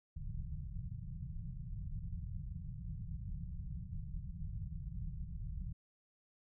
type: low-pass noise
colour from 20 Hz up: pink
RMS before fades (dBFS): -43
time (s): 0.16-5.73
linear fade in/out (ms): 10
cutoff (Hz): 180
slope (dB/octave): 96
effects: none